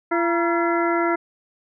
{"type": "harmonic tone with a mistuned harmonic", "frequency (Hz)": 340.1, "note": "F4", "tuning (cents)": -46, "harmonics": [1, 2, 3, 4, 5, 6], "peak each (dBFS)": [-21, -25, -27, -25, -32, -30], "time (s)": [0.11, 1.16], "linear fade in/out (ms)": 10, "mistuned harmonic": 3, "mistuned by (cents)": -110, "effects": []}